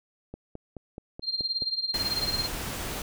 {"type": "click train", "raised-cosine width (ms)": 2, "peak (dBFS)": -25, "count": 7, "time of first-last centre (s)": [0.34, 1.622], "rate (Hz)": 4.68}
{"type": "tone with tremolo", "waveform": "sine", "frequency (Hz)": 4188, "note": "C8", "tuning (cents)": 1, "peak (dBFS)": -23, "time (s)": [1.22, 2.49], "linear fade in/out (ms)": 50, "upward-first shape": "triangle", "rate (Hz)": 18, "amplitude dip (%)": 90}
{"type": "noise", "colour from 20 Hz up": "pink", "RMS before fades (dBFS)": -34, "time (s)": [1.94, 3.02], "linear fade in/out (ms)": 2}
{"effects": []}